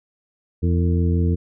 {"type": "harmonic tone with a mistuned harmonic", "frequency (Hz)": 85.7, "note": "F2", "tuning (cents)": -32, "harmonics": [1, 2, 3, 4, 5], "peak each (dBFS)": [-17, -23, -27, -29, -31], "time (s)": [0.62, 1.36], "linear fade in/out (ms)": 20, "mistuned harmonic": 5, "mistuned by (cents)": 81, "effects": []}